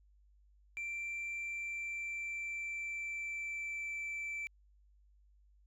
sine tone with pitch glide, 2352 to 2329 Hz, D7 to D7, +2 to -15 cents, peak -35 dBFS, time 0.77-4.47 s, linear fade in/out 0 ms, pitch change -17 cents, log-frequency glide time 1.4-3.93 s, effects tanh soft clip ceiling -37 dBFS + added 50 Hz sine -63 dBFS peak until 5.66 s

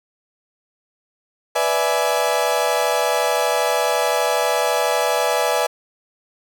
35% pulse chord, E dominant seventh, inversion second, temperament equal with one note detuned, 493.9 / 587.3 / 659.3 / 837.4 Hz, B4 / D5 / E5 / G#5, 0 / 0 / 0 / +14 cents, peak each -21 dBFS, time 1.55-5.67 s, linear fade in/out 10 ms, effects none

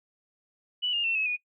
sine tone with pitch steps, 2960 / 2826 / 2699 / 2577 / 2460 Hz, F#7 / F7 / E7 / E7 / D#7, 0 / +20 / +40 / -40 / -20 cents, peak -25 dBFS, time 0.82-1.37 s, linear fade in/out 20 ms, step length 110 ms, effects noise-tail reverb RT60 0.1 s tail -21 dB re dry

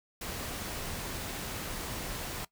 pink noise, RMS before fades -38 dBFS, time 0.21-2.45 s, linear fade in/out 5 ms, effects noise-tail reverb RT60 0.1 s tail -19 dB re dry

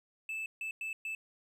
triangle tone bursts at uneven times, 2630 Hz, E7, 5 cents flat, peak -34 dBFS, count 4, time 0.29-0.46 / 0.61-0.71 / 0.81-0.93 / 1.05-1.15 s, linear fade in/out 2 ms, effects none

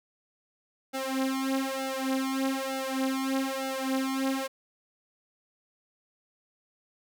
sawtooth tone with flanger, 266.3 Hz, C4, 31 cents sharp, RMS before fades -30 dBFS, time 0.93-4.48 s, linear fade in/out 20 ms, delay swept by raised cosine 1.4 to 4.7 ms, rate 1.1 Hz, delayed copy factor +0.95, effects none

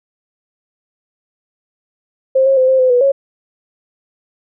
sine tone with pitch steps, 528 / 540 / 516 / 525 / 512 / 490.7 / 550 Hz, C5 / C#5 / C5 / C5 / C5 / B4 / C#5, +16 / -45 / -24 / +6 / -38 / -11 / -14 cents, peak -8 dBFS, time 2.35-3.12 s, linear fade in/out 10 ms, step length 110 ms, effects none

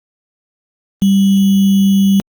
sine tone with sample-and-hold, 196 Hz, G3, in tune, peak -7 dBFS, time 1.02-2.2 s, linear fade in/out 0 ms, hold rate 3150 Hz, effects Opus 24 kbps

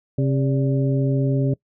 harmonic tone with a mistuned harmonic, 134.6 Hz, C3, 49 cents sharp, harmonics 1 / 2 / 3 / 4, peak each -18 / -24 / -28 / -30 dBFS, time 0.18-1.54 s, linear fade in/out 5 ms, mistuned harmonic 4, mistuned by +120 cents, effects noise-tail reverb RT60 0.1 s tail -23 dB re dry

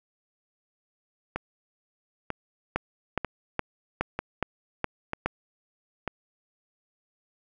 two click trains, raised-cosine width 0.5 ms, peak -10 / -14 dBFS, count 7 / 6, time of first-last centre 2.76-5.26 / 1.36-6.077 s, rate 2.4 / 1.06 Hz, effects none

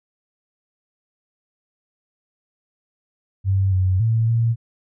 sine tone with pitch steps, 96.6 / 93.1 / 113 / 115.5 Hz, G2 / F#2 / A2 / A#2, -25 / +11 / +47 / -16 cents, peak -15 dBFS, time 3.44-4.56 s, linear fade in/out 50 ms, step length 280 ms, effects none

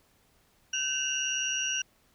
sine tone cluster, 1536 / 2715 / 2854 / 5770 Hz, G6 / F7 / F7 / F#8, -36 / -50 / +37 / -44 cents, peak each -36 / -36 / -32 / -32 dBFS, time 0.73-1.82 s, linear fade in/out 5 ms, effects pink hiss -66 dBFS RMS until 2.14 s

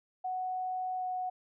sine tone with pitch glide, 741 to 736.7 Hz, F#5 to F#5, +2 to -8 cents, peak -32 dBFS, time 0.24-1.3 s, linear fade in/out 10 ms, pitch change -10 cents, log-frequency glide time 0.97-1.04 s, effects none

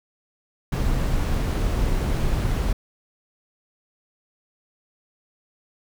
brown noise, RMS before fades -22 dBFS, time 0.72-2.73 s, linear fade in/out 5 ms, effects none

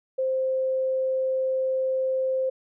sine tone, 523.3 Hz, C5, in tune, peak -22 dBFS, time 0.18-2.5 s, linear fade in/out 10 ms, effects none

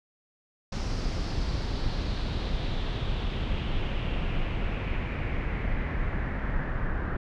brown noise with low-pass filter sweep, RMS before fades -29 dBFS, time 0.72-7.17 s, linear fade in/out 5 ms, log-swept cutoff 5500 to 1600 Hz, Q 3.3, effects none

